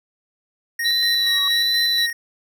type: tone with tremolo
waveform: square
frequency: 1864.7 Hz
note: A#6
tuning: in tune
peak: -22 dBFS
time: 0.79-2.13 s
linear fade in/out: 5 ms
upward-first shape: square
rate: 4.2 Hz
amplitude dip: 45%
type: tone with vibrato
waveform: triangle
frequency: 3951 Hz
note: B7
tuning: in tune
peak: -16 dBFS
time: 0.84-2.07 s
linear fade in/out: 20 ms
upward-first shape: triangle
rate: 1.3 Hz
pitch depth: 28 cents each way
type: tone with exponential growth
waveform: sine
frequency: 1127 Hz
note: C#6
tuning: 28 cents sharp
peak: -25 dBFS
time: 1.1-1.48 s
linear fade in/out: 2 ms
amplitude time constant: 81 ms
effects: none